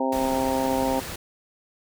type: harmonic tone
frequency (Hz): 132.2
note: C3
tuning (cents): +18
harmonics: 2 / 3 / 4 / 5 / 6 / 7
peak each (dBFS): -26 / -33 / -27 / -32 / -30 / -29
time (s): 0-1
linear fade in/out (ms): 5
type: noise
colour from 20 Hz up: pink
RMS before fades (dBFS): -34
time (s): 0.12-1.16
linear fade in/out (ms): 5
effects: none